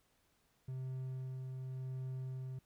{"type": "tone with tremolo", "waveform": "triangle", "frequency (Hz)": 130.1, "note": "C3", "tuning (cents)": -9, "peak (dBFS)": -37, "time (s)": [0.68, 2.59], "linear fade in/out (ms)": 5, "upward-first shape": "sine", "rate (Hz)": 0.9, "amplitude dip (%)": 25, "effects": ["pink hiss -75 dBFS RMS until 2.65 s"]}